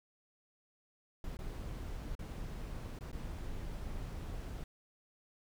brown noise with dropouts, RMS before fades -42 dBFS, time 1.24-4.64 s, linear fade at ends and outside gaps 2 ms, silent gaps 1.37-1.389 / 2.152-2.191 / 2.989-3.008 / 3.116-3.128 s, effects none

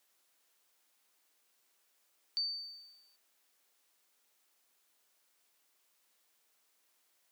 sine tone with exponential decay, 4580 Hz, D8, 44 cents flat, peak -29 dBFS, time 2.37-3.16 s, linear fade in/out 0 ms, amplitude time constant 170 ms, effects white hiss -74 dBFS RMS until 7.31 s + high-pass 300 Hz 12 dB/octave

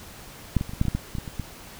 clicks, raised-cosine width 5 ms, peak -7 / -15 / -23 / -22 / -8 / -16 / -11 / -12 / -18 / -17 / -22 / -16 dBFS, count 12, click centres 0.567 / 0.611 / 0.694 / 0.735 / 0.814 / 0.853 / 0.883 / 0.95 / 1.152 / 1.184 / 1.278 / 1.397 s, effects pink hiss -44 dBFS RMS until 1.79 s

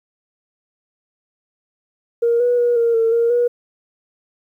sine tone with pitch steps, 468.9 / 487 / 480.6 / 465.8 / 453.4 / 466.2 / 482 Hz, A#4 / B4 / B4 / A#4 / A#4 / A#4 / B4, +10 / -24 / -47 / -1 / -48 / 0 / -42 cents, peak -12 dBFS, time 2.22-3.48 s, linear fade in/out 10 ms, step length 180 ms, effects tanh soft clip ceiling -8 dBFS + 9-bit

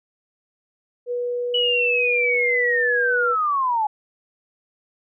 sine tone, 487 Hz, B4, 24 cents flat, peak -22 dBFS, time 1.06-3.36 s, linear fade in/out 50 ms
sine linear sweep, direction down, 2960 to 830.6 Hz, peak -18 dBFS, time 1.54-3.87 s, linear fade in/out 5 ms
effects none

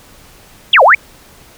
sine exponential two-way sweep, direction down then up, 3633 to 493.9 to 2470 Hz, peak -3 dBFS, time 0.73-0.95 s, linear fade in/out 5 ms, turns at 0.83 s, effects pink hiss -42 dBFS RMS until 1.57 s

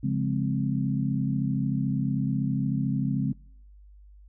sine chord, Db major seventh, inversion none, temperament equal, 138.59 / 174.61 / 207.7 / 261.6 Hz, Db3 / F3 / Ab3 / C4, 0 / 0 / 0 / 0 cents, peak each -27 / -33 / -29 / -30 dBFS, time 0.03-3.33 s, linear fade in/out 10 ms, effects noise-tail reverb RT60 0.7 s tail -26 dB re dry + added 50 Hz sine -48 dBFS peak until 4.28 s

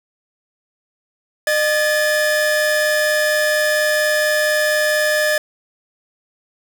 45% pulse tone pair together, 608 / 1719.7 Hz, D#5 / A6, -40 / -40 cents, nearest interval octave + tritone, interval 1800 cents, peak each -17 / -18 dBFS, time 1.47-5.38 s, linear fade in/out 2 ms, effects none

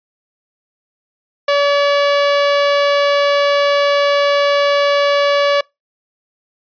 sawtooth tone, 571 Hz, D5, 49 cents flat, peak -7 dBFS, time 1.48-5.61 s, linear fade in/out 5 ms, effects noise-tail reverb RT60 0.2 s tail -25 dB re dry + resampled to 11025 Hz

